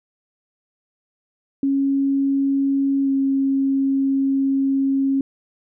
sine tone with pitch glide, 275 to 271.7 Hz, C#4 to C#4, -14 to -35 cents, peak -16 dBFS, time 1.63-5.21 s, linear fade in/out 2 ms, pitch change -21 cents, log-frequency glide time 3.03-3.09 s, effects none

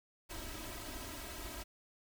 pink noise with comb filter, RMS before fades -45 dBFS, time 0.29-1.64 s, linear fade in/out 20 ms, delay 3.1 ms, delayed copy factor +0.85, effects none

